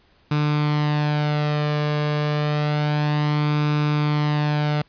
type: tone with flanger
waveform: sawtooth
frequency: 149.1 Hz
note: D3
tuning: 27 cents sharp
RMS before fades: -21 dBFS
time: 0.31-4.82 s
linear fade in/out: 5 ms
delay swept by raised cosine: 0.8 to 1.8 ms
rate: 0.29 Hz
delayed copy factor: +0.5
effects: pink hiss -58 dBFS RMS until 4.88 s + resampled to 11025 Hz